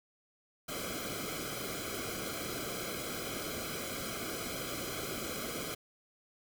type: noise with comb filter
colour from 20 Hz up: pink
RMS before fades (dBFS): -39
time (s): 0.68-5.75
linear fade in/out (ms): 10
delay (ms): 1.1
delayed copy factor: -0.95
effects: none